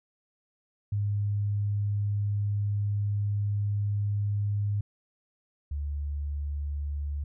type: tone pair in turn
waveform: sine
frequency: 102.5 / 72.48 Hz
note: G#2 / D2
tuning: -22 / -22 cents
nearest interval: tritone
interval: 600 cents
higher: first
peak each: -25 / -29 dBFS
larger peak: first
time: 0.92-4.81 / 5.71-7.24 s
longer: first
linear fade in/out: 5 ms
effects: none